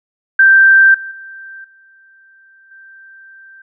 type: tone with level steps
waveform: sine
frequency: 1568 Hz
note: G6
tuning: in tune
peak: -4 / -24 / -30 / -44 / -37 dBFS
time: 0.39-3.62 s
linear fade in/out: 5 ms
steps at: 0.94 / 1.11 / 1.64 / 2.71 s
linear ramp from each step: 5 ms
effects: none